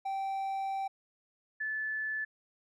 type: tone pair in turn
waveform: triangle / sine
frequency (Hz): 778 / 1738.5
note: G5 / A6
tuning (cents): -13 / -21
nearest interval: octave + major second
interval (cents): 1392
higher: second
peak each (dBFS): -30 / -32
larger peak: first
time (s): 0.05-0.88 / 1.6-2.25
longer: first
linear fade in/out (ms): 10
effects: none